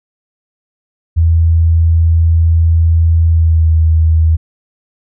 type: tone with pitch glide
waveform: sine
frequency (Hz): 82.41 to 80.34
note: E2 to E2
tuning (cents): 0 to -44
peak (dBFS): -6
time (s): 1.16-4.37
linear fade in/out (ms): 20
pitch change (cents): -44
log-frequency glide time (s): 3.28-3.69
effects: none